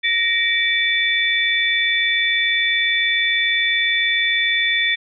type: tone cluster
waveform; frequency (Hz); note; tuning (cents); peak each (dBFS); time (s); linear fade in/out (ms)
sine; 1870 / 2310 / 3493; A#6 / D7 / A7; +5 / -29 / -13; -20; 0.03-4.96; 20
effects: none